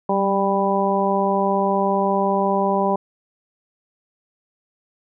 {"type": "harmonic tone with a mistuned harmonic", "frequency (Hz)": 197.2, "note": "G3", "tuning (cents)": 11, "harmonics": [1, 2, 3, 4, 5], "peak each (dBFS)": [-23, -23, -23, -23, -23], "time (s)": [0.09, 2.96], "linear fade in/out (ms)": 5, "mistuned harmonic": 1, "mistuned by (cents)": -26, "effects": []}